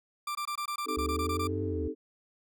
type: tone bursts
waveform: 40% pulse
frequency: 1181 Hz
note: D6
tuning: 9 cents sharp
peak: -31 dBFS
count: 12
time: 0.27-1.473 s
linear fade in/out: 5 ms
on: 81 ms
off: 21 ms
type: chord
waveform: sine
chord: A half-diminished seventh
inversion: first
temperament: equal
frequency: 261.6 / 311.1 / 392 / 440 Hz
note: C4 / Eb4 / G4 / A4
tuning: 0 / 0 / 0 / 0 cents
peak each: -39 / -36 / -40 / -35 dBFS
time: 0.85-1.95 s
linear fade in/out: 50 ms
type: linear two-way sweep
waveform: triangle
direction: up then down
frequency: 69.3 to 98.3 to 75.4 Hz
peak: -31 dBFS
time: 0.97-1.88 s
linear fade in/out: 5 ms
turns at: 1.62 s
effects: none

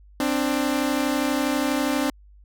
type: tone pair together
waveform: sawtooth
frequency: 262.7 / 295 Hz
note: C4 / D4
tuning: +7 / +8 cents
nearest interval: major second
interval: 201 cents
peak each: -20 dBFS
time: 0.2-2.1 s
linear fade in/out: 2 ms
effects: added 50 Hz sine -47 dBFS peak until 2.44 s

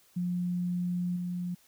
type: tone with level steps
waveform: sine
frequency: 177.6 Hz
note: F3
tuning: 29 cents sharp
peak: -28 / -31 dBFS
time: 0.16-1.55 s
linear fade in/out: 10 ms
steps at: 1.16 s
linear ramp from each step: 5 ms
effects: white hiss -63 dBFS RMS until 1.67 s

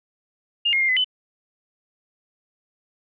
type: tone with pitch steps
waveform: sine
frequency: 2823 / 2139 / 2114 / 2022 / 3019 Hz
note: F7 / C7 / C7 / B6 / F#7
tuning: +18 / +38 / +17 / +40 / +34 cents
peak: -17 dBFS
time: 0.65-1.045 s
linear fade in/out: 10 ms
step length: 79 ms
effects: none

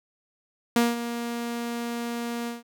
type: tone with ADSR envelope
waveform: sawtooth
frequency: 236 Hz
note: A#3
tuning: 22 cents sharp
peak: -13 dBFS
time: 0.76-2.63 s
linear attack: 3 ms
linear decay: 190 ms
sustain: -12 dB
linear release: 160 ms
effects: none

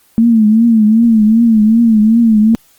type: tone with vibrato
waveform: sine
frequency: 223 Hz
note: A3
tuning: 23 cents sharp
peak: -5 dBFS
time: 0.18-2.55 s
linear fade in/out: 0 ms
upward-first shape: triangle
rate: 2.6 Hz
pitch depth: 110 cents each way
effects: white hiss -50 dBFS RMS until 2.78 s + Opus 24 kbps

